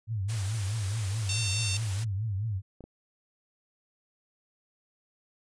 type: tone with vibrato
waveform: sine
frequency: 103.83 Hz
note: G#2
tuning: in tune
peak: -28 dBFS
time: 0.07-2.62 s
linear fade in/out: 50 ms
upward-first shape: triangle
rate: 4.7 Hz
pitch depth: 200 cents each way
type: noise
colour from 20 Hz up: white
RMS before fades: -40 dBFS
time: 0.28-2.05 s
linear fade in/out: 20 ms
type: harmonic tone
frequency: 904 Hz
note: A5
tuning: 47 cents sharp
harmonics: 3 / 4 / 5 / 6 / 7 / 8 / 9 / 10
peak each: -36 / -37 / -38 / -39 / -39 / -40 / -41 / -41 dBFS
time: 1.29-1.77 s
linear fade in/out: 2 ms
type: clicks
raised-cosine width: 2 ms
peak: -32 / -32 dBFS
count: 2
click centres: 2.807 / 2.84 s
effects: resampled to 22050 Hz